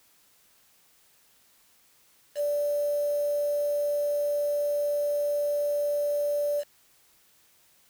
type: tone with quantisation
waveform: sine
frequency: 583 Hz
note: D5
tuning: 13 cents flat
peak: -24 dBFS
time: 2.35-6.64 s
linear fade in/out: 50 ms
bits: 7
effects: white hiss -62 dBFS RMS until 7.89 s